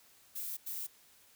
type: noise bursts at uneven times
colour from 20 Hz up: violet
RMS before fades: -40 dBFS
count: 2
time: 0.35-0.57 / 0.66-0.87 s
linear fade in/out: 10 ms
effects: white hiss -63 dBFS RMS until 1.35 s